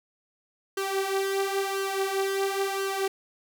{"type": "tone with flanger", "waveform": "sawtooth", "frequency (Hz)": 390, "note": "G4", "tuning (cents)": -9, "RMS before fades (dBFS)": -28, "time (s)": [0.77, 3.08], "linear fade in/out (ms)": 5, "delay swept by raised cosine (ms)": [0.66, 5.76], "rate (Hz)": 0.97, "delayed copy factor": 0.65, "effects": []}